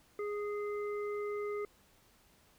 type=harmonic tone; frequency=414.1 Hz; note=G#4; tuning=5 cents flat; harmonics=1 / 3 / 5; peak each=-35 / -45 / -49 dBFS; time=0.19-1.65 s; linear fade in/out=2 ms; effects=pink hiss -66 dBFS RMS until 2.58 s